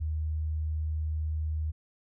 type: tone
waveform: sine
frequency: 77.78 Hz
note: D#2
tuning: in tune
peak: -28 dBFS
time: 0-1.72 s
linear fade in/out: 20 ms
effects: none